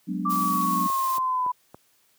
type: chord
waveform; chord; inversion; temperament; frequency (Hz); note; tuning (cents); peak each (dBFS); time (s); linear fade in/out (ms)
sine; G# half-diminished seventh; third; equal; 185 / 207.7 / 246.9 / 293.7; F#3 / G#3 / B3 / D4; 0 / 0 / 0 / 0; -29 / -33 / -33 / -33; 0.07-0.88; 20
type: linear sweep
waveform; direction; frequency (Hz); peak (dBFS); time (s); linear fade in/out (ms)
sine; down; 1174.7 to 991; -22; 0.25-1.52; 10
type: noise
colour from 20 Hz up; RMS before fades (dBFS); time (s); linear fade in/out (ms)
blue; -35; 0.29-1.19; 20
type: click train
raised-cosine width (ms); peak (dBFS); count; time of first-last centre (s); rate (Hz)
1; -27; 4; 0.9-1.745; 3.55
effects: white hiss -64 dBFS RMS until 2.18 s + high-pass 80 Hz 12 dB/octave